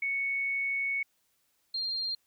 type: tone pair in turn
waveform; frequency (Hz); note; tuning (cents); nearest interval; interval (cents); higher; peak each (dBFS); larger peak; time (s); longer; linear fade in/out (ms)
sine; 2217 / 4195; C#7 / C8; 0 / +4; major seventh; 1104; second; -28 / -30; first; 0.02-1.03 / 1.74-2.15; first; 5
effects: white hiss -73 dBFS RMS until 2.26 s